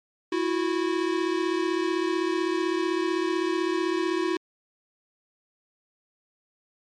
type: tone pair together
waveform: square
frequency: 329.6 / 365.4 Hz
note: E4 / F#4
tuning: 0 / -22 cents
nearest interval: major second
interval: 178 cents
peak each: -27 dBFS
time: 0.32-4.37 s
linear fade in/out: 5 ms
effects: low-pass 5000 Hz 12 dB/octave + MP3 48 kbps